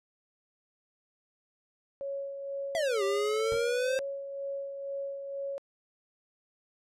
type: tone with tremolo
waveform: sine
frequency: 554.4 Hz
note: C#5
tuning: in tune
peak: -32 dBFS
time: 2.01-5.58 s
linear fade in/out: 0 ms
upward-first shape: sine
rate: 2.1 Hz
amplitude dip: 45%
type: exponential two-way sweep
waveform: square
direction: down then up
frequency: 683 to 390 to 529 Hz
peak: -28 dBFS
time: 2.75-3.99 s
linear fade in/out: 0 ms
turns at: 3.03 s
type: noise with exponential decay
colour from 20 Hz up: brown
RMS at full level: -35 dBFS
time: 3.52-3.66 s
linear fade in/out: 0 ms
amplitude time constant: 29 ms
effects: low-pass 9000 Hz 12 dB/octave